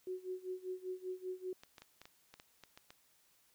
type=tone with tremolo; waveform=sine; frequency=369.6 Hz; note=F#4; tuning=2 cents flat; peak=-37 dBFS; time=0.07-1.53 s; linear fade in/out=2 ms; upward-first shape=sine; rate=5.1 Hz; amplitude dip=90%
type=clicks; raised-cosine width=0.2 ms; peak=-35 dBFS; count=10; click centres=1.635 / 1.782 / 1.82 / 2.016 / 2.055 / 2.34 / 2.399 / 2.637 / 2.775 / 2.905 s
effects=white hiss -71 dBFS RMS until 3.54 s